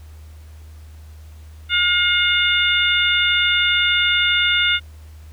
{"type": "harmonic tone", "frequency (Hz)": 713, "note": "F5", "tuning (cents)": 36, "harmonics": [2, 3, 4, 5], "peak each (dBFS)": [-20, -20, -20, -20], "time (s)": [1.69, 4.8], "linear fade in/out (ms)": 50, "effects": ["added 77 Hz sine -37 dBFS peak until 5.32 s", "pink hiss -53 dBFS RMS until 5.32 s"]}